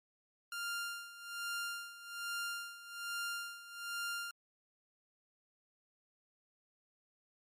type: tone with tremolo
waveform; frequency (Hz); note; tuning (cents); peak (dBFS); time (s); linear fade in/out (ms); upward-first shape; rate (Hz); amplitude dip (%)
sawtooth; 1396.9; F6; 0; -33; 0.52-4.31; 2; sine; 1.2; 80
effects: MP3 64 kbps